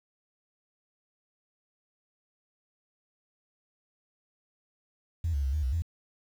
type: tone with pitch steps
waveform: sine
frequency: 83.2 / 70.6 / 66.9 / 76.2 / 64.1 / 83 Hz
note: E2 / C#2 / C2 / D#2 / C2 / E2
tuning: +17 / +32 / +39 / -36 / -35 / +12 cents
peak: -25 dBFS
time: 5.24-5.822 s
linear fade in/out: 5 ms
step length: 97 ms
effects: tanh soft clip ceiling -21 dBFS + 9-bit